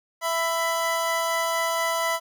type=tone pair together; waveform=25% pulse; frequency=662.6 / 996 Hz; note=E5 / B5; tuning=+9 / +14 cents; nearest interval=perfect fifth; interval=705 cents; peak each=-22 dBFS; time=0.21-2.2 s; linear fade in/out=50 ms; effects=none